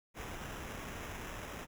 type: noise with sample-and-hold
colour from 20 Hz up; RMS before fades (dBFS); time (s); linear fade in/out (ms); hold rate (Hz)
pink; -44; 0.14-1.67; 50; 4410
effects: none